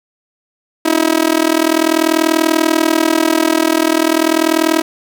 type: tone with amplitude modulation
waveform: sawtooth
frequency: 321.6 Hz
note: E4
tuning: 43 cents flat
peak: -3 dBFS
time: 0.85-4.82 s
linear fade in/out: 10 ms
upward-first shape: sine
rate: 40.4 Hz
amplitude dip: 95%
effects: 7-bit